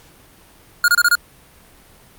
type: tone bursts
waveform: square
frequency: 1430 Hz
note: F6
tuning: 41 cents sharp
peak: -11 dBFS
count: 5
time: 0.84-1.153 s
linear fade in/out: 2 ms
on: 41 ms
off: 27 ms
effects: pink hiss -48 dBFS RMS until 2.18 s + Opus 48 kbps